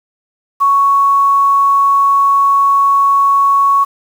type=tone with quantisation; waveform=sine; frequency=1112 Hz; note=C#6; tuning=5 cents sharp; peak=-7 dBFS; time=0.6-3.85 s; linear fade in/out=20 ms; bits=6; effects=none